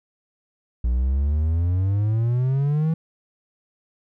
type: exponential sweep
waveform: triangle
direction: up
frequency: 58.27 to 163.8 Hz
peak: -16 dBFS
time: 0.84-2.94 s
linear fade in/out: 5 ms
effects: none